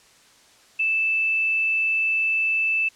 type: tone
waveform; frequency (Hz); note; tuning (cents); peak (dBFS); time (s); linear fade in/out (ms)
sine; 2637; E7; 0; -19; 0.79-2.89; 10
effects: white hiss -54 dBFS RMS until 2.95 s + low-pass 8000 Hz 12 dB/octave